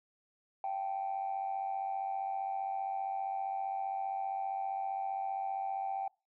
sine tone with amplitude modulation, 778 Hz, G5, 13 cents flat, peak -29 dBFS, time 0.64-6.08 s, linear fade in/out 2 ms, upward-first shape sine, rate 95.2 Hz, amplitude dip 70%, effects noise-tail reverb RT60 0.3 s tail -25 dB re dry + tanh soft clip ceiling -28 dBFS

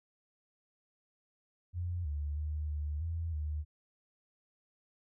sine tone with pitch steps, 87.9 / 73.4 / 75.9 / 74.5 / 82.9 / 75.7 Hz, F2 / D2 / D#2 / D2 / E2 / D#2, +12 / 0 / -42 / +25 / +10 / -47 cents, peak -33 dBFS, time 1.73-3.65 s, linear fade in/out 50 ms, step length 320 ms, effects none

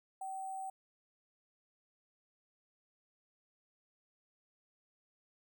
sine tone with sample-and-hold, 767 Hz, G5, 38 cents flat, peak -39 dBFS, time 0.21-0.7 s, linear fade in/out 5 ms, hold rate 8820 Hz, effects none

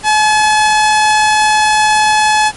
sawtooth tone, 855 Hz, A5, 50 cents flat, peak -4 dBFS, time 0.03-2.52 s, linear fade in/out 50 ms, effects pink hiss -33 dBFS RMS until 2.56 s + MP3 48 kbps

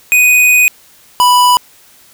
square tone pair in turn, 2489 / 987.8 Hz, D#7 / B5, 0 / 0 cents, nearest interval octave + major third, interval 1600 cents, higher first, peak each -6 dBFS, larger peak neither, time 0.12-0.68 / 1.2-1.57 s, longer first, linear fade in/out 0 ms, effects white hiss -44 dBFS RMS until 2.13 s

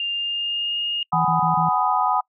sine tone with pitch glide, 2800 to 2844 Hz, F7 to F7, +4 to +31 cents, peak -22 dBFS, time 0-1.03 s, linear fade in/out 2 ms, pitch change +27 cents, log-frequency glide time 0.11-0.79 s
sine chord, G# minor seventh, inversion third, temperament just, 747.5 / 830.6 / 996.7 / 1245.9 Hz, F#5 / G#5 / B5 / D#6, +17 / 0 / +16 / +2 cents, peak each -23 dBFS, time 1.12-2.21 s, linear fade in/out 10 ms
sine tone bursts, 164.5 Hz, E3, 3 cents flat, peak -23 dBFS, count 4, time 1.13-1.691 s, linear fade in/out 5 ms, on 120 ms, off 27 ms
effects noise-tail reverb RT60 0.1 s tail -25 dB re dry

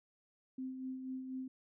sine tone with tremolo, 260 Hz, C4, 11 cents flat, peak -38 dBFS, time 0.58-1.48 s, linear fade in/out 5 ms, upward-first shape sine, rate 4.1 Hz, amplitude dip 45%, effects none

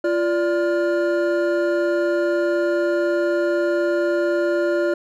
triangle tone cluster, 345.6 / 584 / 1415 Hz, F4 / D5 / F6, -18 / -10 / +22 cents, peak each -18 / -19 / -27 dBFS, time 0.04-4.94 s, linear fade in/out 5 ms, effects none

